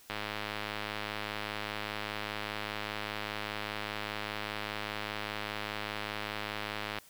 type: click train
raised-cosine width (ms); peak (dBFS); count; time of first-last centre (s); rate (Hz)
0.3; -19; 724; 0.1-6.986; 105
effects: white hiss -58 dBFS RMS until 7.09 s